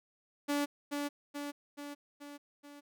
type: tone with echo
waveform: sawtooth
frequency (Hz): 288.4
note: D4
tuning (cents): -31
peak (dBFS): -26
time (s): 0.48-0.66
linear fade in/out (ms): 20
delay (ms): 430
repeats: 5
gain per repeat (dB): -4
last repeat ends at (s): 2.81
effects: none